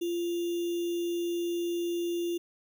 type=tone with sample-and-hold; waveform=sine; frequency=344.9 Hz; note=F4; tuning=22 cents flat; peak=-28 dBFS; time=0.01-2.38 s; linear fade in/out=10 ms; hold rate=3150 Hz; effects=none